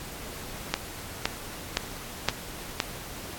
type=click train; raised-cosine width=0.2 ms; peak=-5 dBFS; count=5; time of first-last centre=0.74-2.802 s; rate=1.94 Hz; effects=pink hiss -40 dBFS RMS until 3.38 s + AAC 64 kbps